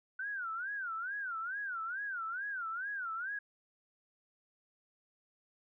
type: tone with vibrato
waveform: sine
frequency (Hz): 1480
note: F#6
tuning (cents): 0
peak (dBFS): -36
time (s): 0.19-3.39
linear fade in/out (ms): 5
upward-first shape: sine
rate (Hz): 2.3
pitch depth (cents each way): 210
effects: none